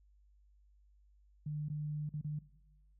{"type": "tone with dropouts", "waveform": "sine", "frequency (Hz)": 150, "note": "D3", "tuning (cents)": 37, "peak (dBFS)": -36, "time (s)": [1.46, 2.39], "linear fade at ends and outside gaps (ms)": 5, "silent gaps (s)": [[1.686, 1.699], [2.092, 2.138], [2.213, 2.245]], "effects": ["noise-tail reverb RT60 1.0 s tail -18 dB re dry", "added 50 Hz sine -63 dBFS peak until 2.99 s"]}